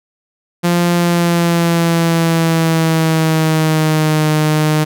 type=tone with pitch glide; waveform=sawtooth; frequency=173.6 to 153.77 Hz; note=F3 to D#3; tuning=-10 to -20 cents; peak=-7 dBFS; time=0.63-4.85 s; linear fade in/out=20 ms; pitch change=-210 cents; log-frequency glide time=0.94-4.3 s; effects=none